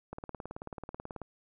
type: click train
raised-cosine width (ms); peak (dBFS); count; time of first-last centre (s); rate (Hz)
1; -26; 21; 0.13-1.217; 18.4
effects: none